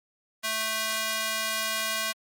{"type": "tone with high-pass filter", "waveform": "square", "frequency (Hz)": 220, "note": "A3", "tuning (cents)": 0, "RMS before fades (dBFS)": -29, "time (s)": [0.43, 2.13], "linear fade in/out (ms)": 20, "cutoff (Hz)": 1400, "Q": 0.62, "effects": ["MP3 64 kbps"]}